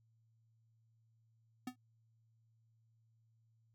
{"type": "tone with exponential decay", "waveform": "square", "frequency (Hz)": 251.6, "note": "B3", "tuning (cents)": 32, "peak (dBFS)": -38, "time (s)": [1.67, 1.76], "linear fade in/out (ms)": 5, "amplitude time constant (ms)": 19, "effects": ["added 113 Hz sine -70 dBFS peak until 3.74 s"]}